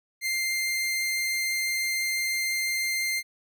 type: tone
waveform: sawtooth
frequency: 2098 Hz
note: C7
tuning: 4 cents sharp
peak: -22 dBFS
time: 0.21-3.23 s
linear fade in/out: 50 ms
effects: none